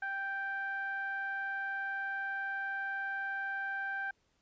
sawtooth tone with low-pass filter, 784 Hz, G5, in tune, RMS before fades -37 dBFS, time 0.02-4.11 s, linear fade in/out 5 ms, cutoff 1600 Hz, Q 5.2, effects pink hiss -75 dBFS RMS until 4.41 s + resampled to 16000 Hz

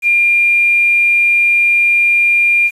sine tone with quantisation, 2400 Hz, D7, 37 cents sharp, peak -8 dBFS, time 0.02-2.71 s, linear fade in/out 50 ms, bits 6, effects resampled to 32000 Hz

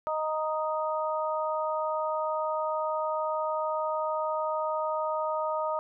harmonic tone, 311.1 Hz, D#4, in tune, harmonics 2 / 3 / 4, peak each -30 / -32 / -33 dBFS, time 0.07-5.79 s, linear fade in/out 0 ms, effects none

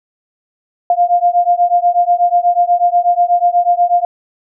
sine beating tone pair, 698.5 / 706.7 Hz, F5 / F5, 0 / +20 cents, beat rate 8.2 Hz, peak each -12 dBFS, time 0.9-4.05 s, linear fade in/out 2 ms, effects none

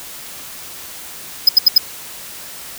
square tone bursts, 5050 Hz, D#8, 25 cents sharp, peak -4 dBFS, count 4, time 1.47-1.781 s, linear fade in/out 5 ms, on 20 ms, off 77 ms, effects white hiss -33 dBFS RMS until 2.78 s

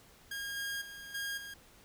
sawtooth tone with level steps, 1624 Hz, G#6, 39 cents flat, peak -34 / -32 / -42 / -32 / -40 dBFS, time 0.31-1.54 s, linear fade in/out 5 ms, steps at 0.56 / 0.81 / 1.14 / 1.37 s, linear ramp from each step 10 ms, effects pink hiss -60 dBFS RMS until 1.84 s

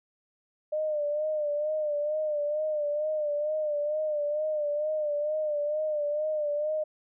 sine tone with vibrato, 602 Hz, D5, 43 cents sharp, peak -26 dBFS, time 0.72-6.84 s, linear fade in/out 10 ms, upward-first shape sine, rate 2.2 Hz, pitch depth 54 cents each way, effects none

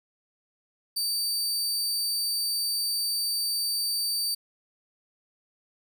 sawtooth tone, 4621 Hz, D8, 29 cents flat, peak -23 dBFS, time 0.96-4.35 s, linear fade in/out 10 ms, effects none

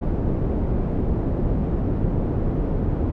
pink low-pass noise, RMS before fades -22 dBFS, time 0.01-3.12 s, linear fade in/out 20 ms, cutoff 400 Hz, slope 12 dB/octave, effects none

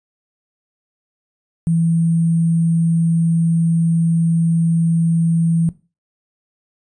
sine tone with sample-and-hold, 165.8 Hz, E3, 10 cents sharp, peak -13 dBFS, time 1.67-5.69 s, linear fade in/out 0 ms, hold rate 8820 Hz, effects noise-tail reverb RT60 0.3 s tail -17 dB re dry + resampled to 22050 Hz

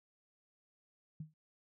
sine tone with exponential decay, 155.56 Hz, D#3, in tune, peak -38 dBFS, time 1.2-1.34 s, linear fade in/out 5 ms, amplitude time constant 30 ms, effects none

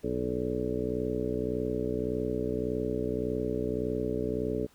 harmonic tone with a mistuned harmonic, 61.74 Hz, B1, in tune, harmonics 1 / 2 / 3 / 4 / 5 / 6 / 7 / 8 / 9, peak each -40 / -39 / -39 / -36 / -36 / -40 / -32 / -43 / -40 dBFS, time 0.03-4.67 s, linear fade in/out 20 ms, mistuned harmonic 9, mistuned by +47 cents, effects pink hiss -62 dBFS RMS until 4.74 s

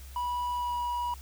triangle tone with pitch glide, 978 to 968.4 Hz, B5 to B5, -17 to -34 cents, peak -27 dBFS, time 0.16-1.14 s, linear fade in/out 2 ms, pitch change -17 cents, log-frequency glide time 0.53-0.77 s, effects added 66 Hz sine -43 dBFS peak until 1.21 s + white hiss -53 dBFS RMS until 1.21 s

